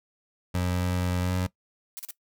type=tone with pitch glide; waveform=25% pulse; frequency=89.8 to 91.48 Hz; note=F2 to F#2; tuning=+49 to -19 cents; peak=-21 dBFS; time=0.54-1.47 s; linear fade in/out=10 ms; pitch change=+32 cents; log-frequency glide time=1.19-1.34 s
type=noise bursts; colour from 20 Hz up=blue; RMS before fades=-37 dBFS; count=3; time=1.97-2.108 s; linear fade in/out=0 ms; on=22 ms; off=36 ms
effects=noise-tail reverb RT60 0.1 s tail -19 dB re dry